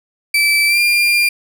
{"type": "tone with pitch glide", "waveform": "35% pulse", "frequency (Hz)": [2319, 2398], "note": ["D7", "D7"], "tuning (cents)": [-22, 36], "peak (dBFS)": -9, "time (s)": [0.34, 1.29], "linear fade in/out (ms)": 5, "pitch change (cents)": 58, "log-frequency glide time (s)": [0.67, 0.79], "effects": []}